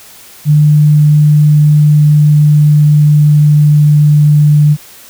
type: tone with pitch glide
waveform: sine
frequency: 149.7 to 148.75 Hz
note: D3 to D3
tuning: +33 to +22 cents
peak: -3 dBFS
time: 0.45-4.77 s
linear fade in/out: 50 ms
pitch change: -11 cents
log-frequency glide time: 1.67-3.93 s
effects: white hiss -36 dBFS RMS until 5.09 s